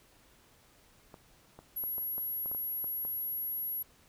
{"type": "clicks", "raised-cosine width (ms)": 1, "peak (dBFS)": -34, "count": 10, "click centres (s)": [1.142, 1.59, 1.838, 1.982, 2.181, 2.459, 2.515, 2.548, 2.843, 3.051]}
{"type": "tone", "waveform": "sine", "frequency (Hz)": 11580, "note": "F#9", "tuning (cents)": -38, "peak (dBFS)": -33, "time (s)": [1.76, 3.83], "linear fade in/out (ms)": 10}
{"effects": ["pink hiss -63 dBFS RMS until 4.08 s"]}